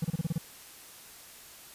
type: tone bursts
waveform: triangle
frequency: 163.1 Hz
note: E3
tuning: 18 cents flat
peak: -24 dBFS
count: 7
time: 0.02-0.382 s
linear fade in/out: 5 ms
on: 26 ms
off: 30 ms
effects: white hiss -50 dBFS RMS until 1.74 s + resampled to 32000 Hz